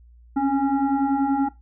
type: tone with frequency modulation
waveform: sine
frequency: 278.7 Hz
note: C#4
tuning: 9 cents sharp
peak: -18 dBFS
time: 0.36-1.49 s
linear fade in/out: 10 ms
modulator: 547 Hz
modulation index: 1.1
effects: noise-tail reverb RT60 0.2 s tail -18 dB re dry + added 59 Hz sine -47 dBFS peak until 1.61 s